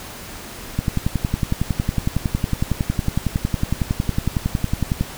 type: click train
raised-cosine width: 5 ms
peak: -6 dBFS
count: 47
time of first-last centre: 0.79-5.01 s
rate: 10.9 Hz
effects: pink hiss -35 dBFS RMS until 5.17 s